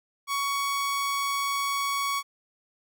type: tone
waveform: sawtooth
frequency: 1119 Hz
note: C#6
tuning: 16 cents sharp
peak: -22 dBFS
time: 0.27-2.23 s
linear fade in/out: 50 ms
effects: none